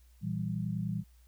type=chord; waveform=sine; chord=E diminished; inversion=second; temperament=equal with one note detuned; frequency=116.54 / 164.81 / 195.32 Hz; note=Bb2 / E3 / G3; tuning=0 / 0 / -6 cents; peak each=-36 / -35 / -36 dBFS; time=0.21-1.04 s; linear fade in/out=50 ms; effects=added 60 Hz sine -57 dBFS peak until 1.27 s + white hiss -70 dBFS RMS until 1.27 s